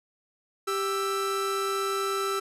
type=tone pair together; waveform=45% pulse; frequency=393 / 1321.9 Hz; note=G4 / E6; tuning=+4 / +4 cents; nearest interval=octave + major sixth; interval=2100 cents; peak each=-29 / -29 dBFS; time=0.67-2.4 s; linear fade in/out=10 ms; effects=resampled to 32000 Hz